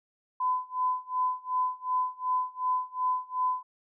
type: tone with tremolo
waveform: sine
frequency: 1010 Hz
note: B5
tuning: 39 cents sharp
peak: -23 dBFS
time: 0.4-3.63 s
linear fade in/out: 5 ms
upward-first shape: sine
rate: 2.7 Hz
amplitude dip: 95%
effects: none